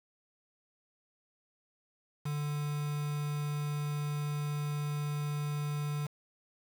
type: tone with quantisation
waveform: triangle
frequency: 147.3 Hz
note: D3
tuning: 6 cents sharp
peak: -30 dBFS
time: 2.25-6.07 s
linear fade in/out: 10 ms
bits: 7
effects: none